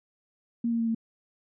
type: tone with pitch steps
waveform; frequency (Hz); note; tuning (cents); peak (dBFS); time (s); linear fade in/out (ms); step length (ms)
sine; 233.9 / 231.3 / 228.8 / 226.3; A#3 / A#3 / A#3 / A3; +6 / -13 / -32 / +49; -24; 0.64-0.948; 5; 77
effects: none